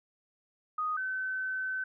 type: tone pair in turn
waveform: sine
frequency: 1244 / 1524.9 Hz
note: D#6 / G6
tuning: -1 / -48 cents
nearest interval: major third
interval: 353 cents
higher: second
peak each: -29 / -31 dBFS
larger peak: first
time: 0.78-0.97 / 0.97-1.84 s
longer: second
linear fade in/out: 5 ms
effects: none